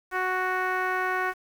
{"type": "tone with low-pass filter", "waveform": "10% pulse", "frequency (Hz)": 370, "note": "F#4", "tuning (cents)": 0, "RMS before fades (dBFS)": -27, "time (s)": [0.11, 1.34], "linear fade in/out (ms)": 50, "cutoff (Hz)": 1700, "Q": 1.7, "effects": ["8-bit"]}